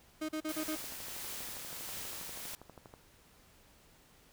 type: tone bursts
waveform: 35% pulse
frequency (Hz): 311.1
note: D#4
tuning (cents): 0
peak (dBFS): -33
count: 5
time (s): 0.21-0.757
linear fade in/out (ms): 10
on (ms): 79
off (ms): 38
type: noise with tremolo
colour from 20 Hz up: white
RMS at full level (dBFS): -42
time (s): 0.49-2.55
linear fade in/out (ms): 0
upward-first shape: triangle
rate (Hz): 1.5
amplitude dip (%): 30
type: click train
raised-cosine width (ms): 1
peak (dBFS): -36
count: 30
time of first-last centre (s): 0.6-2.939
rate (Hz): 12.4
effects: pink hiss -63 dBFS RMS until 4.32 s